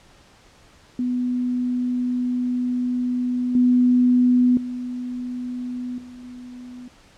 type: tone with level steps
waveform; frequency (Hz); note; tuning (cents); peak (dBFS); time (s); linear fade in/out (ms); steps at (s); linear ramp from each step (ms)
sine; 248.1; B3; +8; -20 / -13 / -26 / -37 / -35; 0.99-6.88; 2; 3.55 / 4.57 / 5.98 / 6.24; 2
effects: pink hiss -52 dBFS RMS until 7.17 s + low-pass 7000 Hz 12 dB/octave